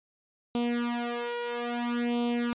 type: tone with flanger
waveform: sawtooth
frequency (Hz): 239.2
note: A#3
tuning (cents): +45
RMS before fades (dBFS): -30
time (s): 0.55-2.53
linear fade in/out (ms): 0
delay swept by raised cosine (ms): 0.28 to 2.08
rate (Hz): 0.6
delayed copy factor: +0.95
effects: resampled to 8000 Hz